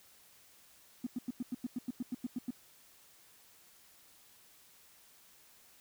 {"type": "tone bursts", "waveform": "triangle", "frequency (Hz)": 246.9, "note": "B3", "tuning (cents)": 0, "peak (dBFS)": -29, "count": 13, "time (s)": [1.04, 2.507], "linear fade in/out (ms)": 5, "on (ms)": 27, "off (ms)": 93, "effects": ["tanh soft clip ceiling -31 dBFS", "white hiss -62 dBFS RMS until 5.8 s"]}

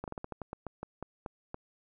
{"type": "slowing click train", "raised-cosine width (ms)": 1, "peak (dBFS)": -24, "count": 13, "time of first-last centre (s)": [0.04, 1.544], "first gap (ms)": 38, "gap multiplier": 1.2, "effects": []}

